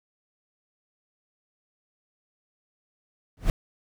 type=noise with exponential growth; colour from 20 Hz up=brown; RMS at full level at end=-17 dBFS; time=3.37-3.5 s; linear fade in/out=1 ms; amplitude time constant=27 ms; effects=none